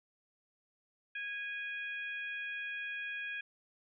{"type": "harmonic tone", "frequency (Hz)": 824, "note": "G#5", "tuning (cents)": -14, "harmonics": [2, 3, 4], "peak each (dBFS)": [-40, -41, -51], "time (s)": [1.15, 3.41], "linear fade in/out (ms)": 5, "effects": []}